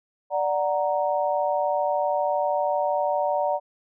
sine chord, D augmented, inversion none, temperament equal, 587.3 / 740 / 932.3 Hz, D5 / F#5 / A#5, 0 / 0 / 0 cents, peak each -24 / -26 / -27 dBFS, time 0.3-3.6 s, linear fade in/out 50 ms, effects none

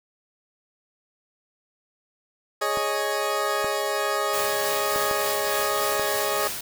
20% pulse chord, Ab suspended fourth, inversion none, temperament equal, 415.3 / 554.4 / 622.3 Hz, Ab4 / Db5 / Eb5, 0 / 0 / 0 cents, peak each -23 dBFS, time 2.61-6.48 s, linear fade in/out 10 ms
clicks, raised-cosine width 1 ms, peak -17 dBFS, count 5, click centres 2.773 / 3.645 / 4.96 / 5.112 / 5.996 s
white noise with tremolo, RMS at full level -30 dBFS, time 4.33-6.61 s, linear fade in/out 5 ms, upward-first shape sine, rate 3.4 Hz, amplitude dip 35%
effects none

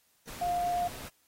sine tone in noise, 706 Hz, F5, 19 cents sharp, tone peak -27 dBFS, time 0.41-0.88 s, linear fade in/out 10 ms, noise pink, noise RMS -44 dBFS, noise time 0.27-1.09 s, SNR +14 dB, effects white hiss -69 dBFS RMS until 1.27 s + AAC 48 kbps

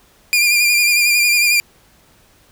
sawtooth tone with vibrato, 2404 Hz, D7, 40 cents sharp, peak -8 dBFS, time 0.33-1.6 s, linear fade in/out 0 ms, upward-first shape sine, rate 11 Hz, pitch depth 35 cents each way, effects pink hiss -52 dBFS RMS until 2.51 s

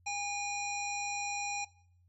harmonic tone, 814 Hz, G#5, 35 cents flat, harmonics 1 / 3 / 5 / 7 / 9, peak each -37 / -37 / -47 / -42 / -46 dBFS, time 0.06-1.65 s, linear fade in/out 10 ms, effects noise-tail reverb RT60 0.6 s tail -20 dB re dry + added 88 Hz sine -63 dBFS peak until 2.08 s

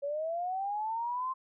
sine linear sweep, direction up, 554.4 to 1055 Hz, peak -31 dBFS, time 0.02-1.34 s, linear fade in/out 20 ms, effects none

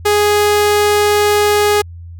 sawtooth tone, 415.3 Hz, G#4, in tune, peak -6 dBFS, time 0.05-1.82 s, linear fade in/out 10 ms, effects added 85 Hz sine -29 dBFS peak until 2.19 s

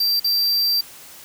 square tone with dropouts, 4699 Hz, D8, in tune, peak -17 dBFS, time 0-0.81 s, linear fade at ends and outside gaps 5 ms, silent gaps 0.198-0.243 s, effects white hiss -42 dBFS RMS until 1.24 s

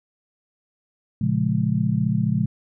sine chord, Bb minor seventh, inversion none, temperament just, 116.54 / 139.85 / 174.81 / 209.8 Hz, Bb2 / Db3 / F3 / Ab3, 0 / +16 / +2 / +18 cents, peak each -24 dBFS, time 1.21-2.46 s, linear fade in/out 5 ms, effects none

